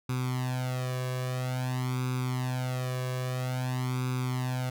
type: tone with flanger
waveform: sawtooth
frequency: 127.3 Hz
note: C3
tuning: 47 cents flat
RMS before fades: -31 dBFS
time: 0.09-4.7 s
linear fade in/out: 5 ms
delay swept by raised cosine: 0.81 to 1.79 ms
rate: 0.5 Hz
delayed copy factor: +0.85
effects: none